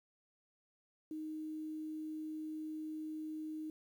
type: tone with quantisation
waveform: sine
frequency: 311.1 Hz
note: D#4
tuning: in tune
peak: -40 dBFS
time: 1.11-3.7 s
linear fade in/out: 2 ms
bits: 11
effects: none